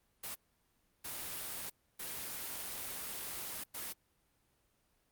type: noise bursts at uneven times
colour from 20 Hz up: white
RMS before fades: -42 dBFS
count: 4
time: 0.23-0.35 / 1.04-1.7 / 1.99-3.64 / 3.74-3.93 s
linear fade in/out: 10 ms
effects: pink hiss -75 dBFS RMS until 5.11 s + Opus 32 kbps